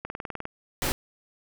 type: click train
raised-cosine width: 0.5 ms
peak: -18 dBFS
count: 9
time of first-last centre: 0.05-0.454 s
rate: 19.8 Hz
type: noise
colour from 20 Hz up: pink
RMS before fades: -27 dBFS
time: 0.82-0.92 s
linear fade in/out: 0 ms
effects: none